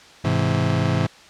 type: chord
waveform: 35% pulse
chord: Ab augmented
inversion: none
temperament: just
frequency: 103.83 / 129.78 / 162.23 Hz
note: Ab2 / C3 / E3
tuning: 0 / -14 / -27 cents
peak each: -21 dBFS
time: 0.24-1.07 s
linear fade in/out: 10 ms
effects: white hiss -46 dBFS RMS until 1.29 s + low-pass 5000 Hz 12 dB/octave